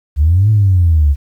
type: exponential two-way sweep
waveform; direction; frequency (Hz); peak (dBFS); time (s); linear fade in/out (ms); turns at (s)
sine; up then down; 68.6 to 110 to 68.6; -6; 0.16-1.16; 50; 0.5
effects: tanh soft clip ceiling -2 dBFS + 8-bit